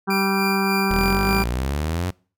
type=harmonic tone; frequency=194.6 Hz; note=G3; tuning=12 cents flat; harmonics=1 / 2 / 4 / 5 / 6 / 7 / 8; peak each=-22 / -25 / -28 / -29 / -30 / -30 / -31 dBFS; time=0.07-1.44 s; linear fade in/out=20 ms
type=tone with tremolo; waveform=30% pulse; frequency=2384 Hz; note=D7; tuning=25 cents sharp; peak=-21 dBFS; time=0.1-1.44 s; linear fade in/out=5 ms; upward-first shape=sine; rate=3.4 Hz; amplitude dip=40%
type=exponential sweep; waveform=sawtooth; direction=up; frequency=38.66 to 93.5 Hz; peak=-18 dBFS; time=0.9-2.11 s; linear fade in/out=10 ms
effects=noise-tail reverb RT60 0.4 s tail -25 dB re dry